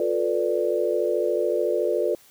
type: chord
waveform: sine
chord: B half-diminished seventh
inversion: second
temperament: equal with one note detuned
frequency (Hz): 355.3 / 440 / 493.9 / 587.3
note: F4 / A4 / B4 / D5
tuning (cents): +30 / 0 / 0 / 0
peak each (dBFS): -26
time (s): 0-2.15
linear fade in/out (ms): 2
effects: white hiss -54 dBFS RMS until 2.3 s